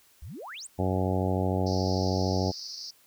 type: exponential sweep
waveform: sine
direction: up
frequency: 58.6 to 9160 Hz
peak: -38 dBFS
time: 0.22-0.67 s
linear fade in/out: 5 ms
type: harmonic tone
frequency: 93.4 Hz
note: F#2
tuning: 17 cents sharp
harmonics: 1 / 2 / 3 / 4 / 5 / 6 / 7 / 8 / 9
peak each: -28 / -31 / -33 / -34 / -35 / -36 / -36 / -37 / -38 dBFS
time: 0.78-2.52 s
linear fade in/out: 20 ms
type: band-pass noise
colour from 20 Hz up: white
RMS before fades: -40 dBFS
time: 1.66-2.91 s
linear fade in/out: 10 ms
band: 4400 to 5600 Hz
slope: 96 dB/octave
effects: white hiss -61 dBFS RMS until 3.06 s